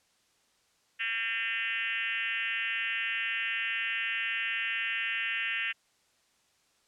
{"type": "tone with frequency modulation", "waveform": "sine", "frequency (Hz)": 2268, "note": "C#7", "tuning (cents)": 39, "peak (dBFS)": -29, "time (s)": [0.99, 5.73], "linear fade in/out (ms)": 20, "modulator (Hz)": 225, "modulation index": 3, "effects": ["white hiss -69 dBFS RMS until 6.87 s", "low-pass 8000 Hz 12 dB/octave"]}